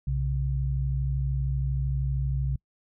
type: tone pair together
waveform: sine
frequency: 62.3 / 135.17 Hz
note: B1 / C#3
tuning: +16 / -43 cents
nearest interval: octave + minor second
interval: 1341 cents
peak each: -27 dBFS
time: 0.07-2.56 s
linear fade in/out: 5 ms
effects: noise-tail reverb RT60 0.1 s tail -26 dB re dry